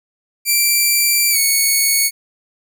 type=tone with pitch glide; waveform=5% pulse; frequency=2349 to 2217 Hz; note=D7 to C#7; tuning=0 to 0 cents; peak=-3 dBFS; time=0.45-2.11 s; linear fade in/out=50 ms; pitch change=-100 cents; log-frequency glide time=1.31-1.37 s; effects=none

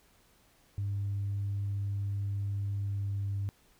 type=tone with pitch glide; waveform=sine; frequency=100.2 to 99.45 Hz; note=G2 to G2; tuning=+38 to +25 cents; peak=-29 dBFS; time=0.78-3.49 s; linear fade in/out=0 ms; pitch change=-13 cents; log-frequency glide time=2.83-3.37 s; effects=tanh soft clip ceiling -27 dBFS + pink hiss -65 dBFS RMS until 3.79 s

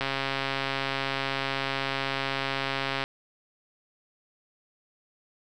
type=click train; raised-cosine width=0.3 ms; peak=-12 dBFS; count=413; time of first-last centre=0.01-3.039 s; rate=136 Hz; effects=none

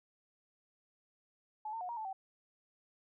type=tone with pitch steps; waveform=sine; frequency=857 / 904 / 725 / 943 / 873 / 769 Hz; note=A5 / A5 / F#5 / A#5 / A5 / G5; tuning=-46 / +47 / -35 / +20 / -14 / -33 cents; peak=-38 dBFS; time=1.65-2.13 s; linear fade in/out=5 ms; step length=80 ms; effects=none

